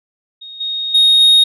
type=tone with level steps; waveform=sine; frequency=3729 Hz; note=A#7; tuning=in tune; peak=-30 / -18 / -5 / -3 dBFS; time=0.41-1.44 s; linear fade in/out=10 ms; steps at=0.6 / 0.94 / 1.2 s; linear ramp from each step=10 ms; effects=tanh soft clip ceiling -5 dBFS